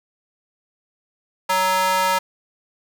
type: tone with high-pass filter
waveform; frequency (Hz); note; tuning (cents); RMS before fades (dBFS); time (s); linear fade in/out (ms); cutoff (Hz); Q
square; 186.6; F#3; +15; -19; 1.49-2.19; 10; 890; 2.1
effects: 8-bit